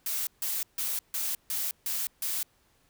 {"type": "noise bursts", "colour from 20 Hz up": "blue", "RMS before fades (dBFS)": -31, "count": 7, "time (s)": [0.06, 2.43], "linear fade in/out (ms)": 2, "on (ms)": 210, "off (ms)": 150, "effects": ["pink hiss -67 dBFS RMS until 2.89 s"]}